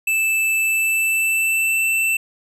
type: tone with pitch glide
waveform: square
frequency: 2637 to 2668 Hz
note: E7 to E7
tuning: 0 to +20 cents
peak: -17 dBFS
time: 0.07-2.17 s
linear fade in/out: 5 ms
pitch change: +20 cents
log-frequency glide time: 0.59-1.85 s
effects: none